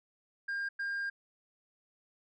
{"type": "tone bursts at uneven times", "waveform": "sine", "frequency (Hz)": 1606, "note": "G6", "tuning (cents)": 41, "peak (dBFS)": -30, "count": 2, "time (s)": [[0.48, 0.69], [0.79, 1.1]], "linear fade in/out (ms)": 10, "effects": ["tanh soft clip ceiling -32 dBFS"]}